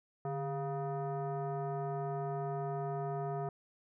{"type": "tone with frequency modulation", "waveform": "sine", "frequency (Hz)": 146.83, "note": "D3", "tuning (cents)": 0, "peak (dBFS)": -34, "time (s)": [0.25, 3.49], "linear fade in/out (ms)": 2, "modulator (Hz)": 552, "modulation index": 1.3, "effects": []}